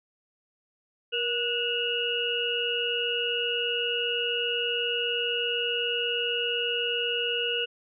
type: tone cluster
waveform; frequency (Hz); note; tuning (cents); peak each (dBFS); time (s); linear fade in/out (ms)
sine; 473.2 / 1471 / 2690 / 2882; A#4 / F#6 / E7 / F#7; +26 / -11 / +34 / -46; -31 / -35 / -33 / -28; 1.12-7.66; 20
effects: none